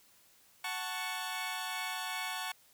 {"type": "chord", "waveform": "15% pulse", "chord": "F# minor", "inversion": "none", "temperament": "equal", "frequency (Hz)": [740, 880, 1108.7], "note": ["F#5", "A5", "C#6"], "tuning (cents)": [0, 0, 0], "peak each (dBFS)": -34, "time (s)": [0.64, 2.52], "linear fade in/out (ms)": 5, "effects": ["white hiss -64 dBFS RMS until 2.73 s"]}